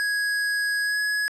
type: tone with pitch glide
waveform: square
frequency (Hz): 1661.2 to 1681.5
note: G#6 to G#6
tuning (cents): 0 to +21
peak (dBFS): -23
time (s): 0-1.28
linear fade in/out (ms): 0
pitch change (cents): +21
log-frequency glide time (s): 0.82-0.99
effects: low-pass 10000 Hz 12 dB/octave